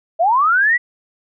sine linear sweep, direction up, 625 to 1988 Hz, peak -11 dBFS, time 0.19-0.78 s, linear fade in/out 20 ms, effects none

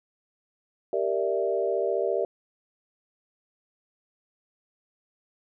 sine chord, E half-diminished seventh, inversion first, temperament equal with one note detuned, 392 / 466.2 / 587.3 / 662.3 Hz, G4 / Bb4 / D5 / E5, 0 / 0 / 0 / +8 cents, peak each -28 / -29 / -29 / -30 dBFS, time 0.93-2.25 s, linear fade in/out 2 ms, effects none

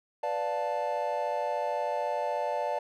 triangle chord, B half-diminished seventh, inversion none, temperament equal with one note detuned, 493.9 / 587.3 / 703.7 / 880 Hz, B4 / D5 / F5 / A5, 0 / 0 / +13 / 0 cents, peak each -35 / -30 / -33 / -31 dBFS, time 0.23-2.79 s, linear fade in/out 5 ms, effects none

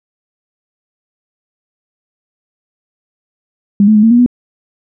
sine tone with pitch steps, 202 / 215.9 / 211 / 225.6 / 239.8 / 245.6 Hz, G#3 / A3 / G#3 / A3 / A#3 / B3, -48 / -33 / +28 / +44 / +49 / -9 cents, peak -4 dBFS, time 3.8-4.262 s, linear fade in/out 2 ms, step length 77 ms, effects none

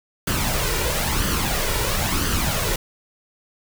pink noise with flanger, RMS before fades -22 dBFS, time 0.27-2.76 s, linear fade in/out 5 ms, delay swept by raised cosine 0.64 to 2.14 ms, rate 1 Hz, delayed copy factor +0.55, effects none

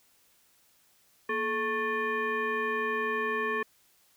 sine tone with frequency modulation, 1100 Hz, C#6, 14 cents flat, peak -27 dBFS, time 1.29-3.63 s, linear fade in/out 5 ms, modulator 668 Hz, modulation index 1.5, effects white hiss -65 dBFS RMS until 4.16 s

